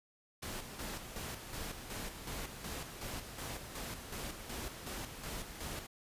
pink noise with tremolo, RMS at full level -42 dBFS, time 0.42-5.87 s, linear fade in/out 10 ms, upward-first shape square, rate 2.7 Hz, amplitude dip 50%, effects resampled to 32000 Hz

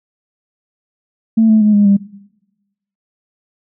sine tone with pitch steps, 223.5 / 217.3 / 211.2 / 205.3 / 199.58 Hz, A3 / A3 / G#3 / G#3 / G3, +27 / -21 / +29 / -20 / +31 cents, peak -6 dBFS, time 1.37-1.97 s, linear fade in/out 10 ms, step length 120 ms, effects noise-tail reverb RT60 1.0 s tail -20 dB re dry + tanh soft clip ceiling -2 dBFS

